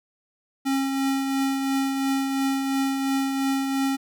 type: tone with tremolo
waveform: square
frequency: 270.9 Hz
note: C#4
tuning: 40 cents flat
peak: -21 dBFS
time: 0.65-3.97 s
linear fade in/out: 20 ms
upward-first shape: triangle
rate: 2.9 Hz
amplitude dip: 40%
effects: none

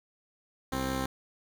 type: tone pair together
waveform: 10% pulse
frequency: 66 / 263.1 Hz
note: C2 / C4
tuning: +16 / +10 cents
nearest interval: 2 octaves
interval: 2394 cents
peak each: -25 dBFS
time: 0.72-1.06 s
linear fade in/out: 5 ms
effects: none

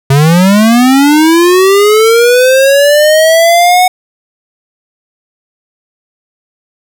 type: linear sweep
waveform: square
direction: up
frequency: 133 to 740 Hz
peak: -4 dBFS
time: 0.1-3.88 s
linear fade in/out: 5 ms
effects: none

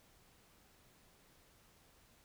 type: silence
effects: pink hiss -67 dBFS RMS until 2.24 s

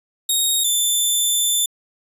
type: tone pair in turn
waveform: 10% pulse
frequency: 3745 / 3535 Hz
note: A#7 / A7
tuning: +7 / +7 cents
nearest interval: minor second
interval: 100 cents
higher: first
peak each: -8 dBFS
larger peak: neither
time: 0.29-0.64 / 0.64-1.66 s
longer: second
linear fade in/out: 5 ms
effects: resampled to 32000 Hz

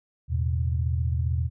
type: tone cluster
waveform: sine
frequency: 81.4 / 108.6 / 123.8 Hz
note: E2 / A2 / B2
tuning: -21 / -22 / +5 cents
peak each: -24 / -33 / -28 dBFS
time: 0.28-1.5 s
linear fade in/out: 50 ms
effects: none

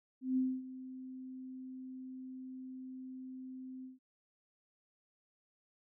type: tone with ADSR envelope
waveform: sine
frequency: 258.7 Hz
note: C4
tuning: 19 cents flat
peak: -28 dBFS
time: 0.21-3.99 s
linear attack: 160 ms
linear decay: 250 ms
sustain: -16 dB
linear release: 150 ms
effects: none

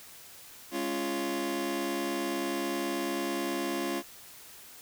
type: chord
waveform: sawtooth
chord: Db major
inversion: second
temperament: just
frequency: 207.9 / 277.2 / 346.5 Hz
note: Ab3 / Db4 / F4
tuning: +2 / 0 / -14 cents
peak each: -35 / -30 / -29 dBFS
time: 0.71-4.03 s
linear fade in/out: 50 ms
effects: white hiss -50 dBFS RMS until 4.81 s

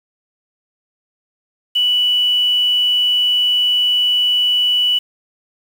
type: tone with quantisation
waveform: sine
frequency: 2960 Hz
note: F#7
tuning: in tune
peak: -12 dBFS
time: 1.75-4.99 s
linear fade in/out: 10 ms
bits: 6
effects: none

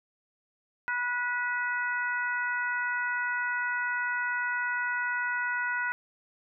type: harmonic tone with a mistuned harmonic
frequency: 488.7 Hz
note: B4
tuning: 18 cents flat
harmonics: 2 / 3 / 4 / 5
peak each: -35 / -29 / -35 / -43 dBFS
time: 0.88-5.92 s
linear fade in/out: 0 ms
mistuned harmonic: 5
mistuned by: +63 cents
effects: none

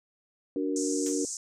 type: chord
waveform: sine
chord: D augmented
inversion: none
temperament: equal with one note detuned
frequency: 290.5 / 370 / 466.2 Hz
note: D4 / F#4 / A#4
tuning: -19 / 0 / 0 cents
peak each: -29 / -33 / -33 dBFS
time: 0.56-1.25 s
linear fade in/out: 2 ms
type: band-pass noise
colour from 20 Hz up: pink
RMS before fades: -36 dBFS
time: 0.76-1.37 s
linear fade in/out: 2 ms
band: 5900 to 8200 Hz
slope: 48 dB/octave
type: noise with exponential decay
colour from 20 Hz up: white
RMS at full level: -41 dBFS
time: 1.06-1.25 s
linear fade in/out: 2 ms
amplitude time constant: 41 ms
effects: resampled to 32000 Hz

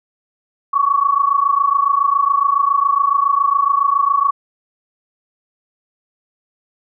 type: tone pair together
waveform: sine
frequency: 1108.7 / 1135.9 Hz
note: C#6 / C#6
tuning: 0 / +42 cents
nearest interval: unison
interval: 42 cents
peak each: -15 dBFS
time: 0.73-4.31 s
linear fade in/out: 10 ms
effects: none

